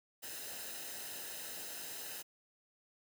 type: noise with comb filter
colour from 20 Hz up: white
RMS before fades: -45 dBFS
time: 0.22-2.23 s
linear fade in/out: 20 ms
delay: 0.88 ms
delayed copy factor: -0.6
effects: none